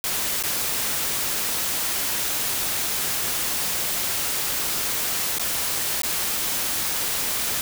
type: noise with dropouts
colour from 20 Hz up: white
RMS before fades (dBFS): -25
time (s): 0.04-7.61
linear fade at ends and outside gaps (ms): 1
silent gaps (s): 0.427-0.436 / 5.385-5.395 / 6.019-6.033
effects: none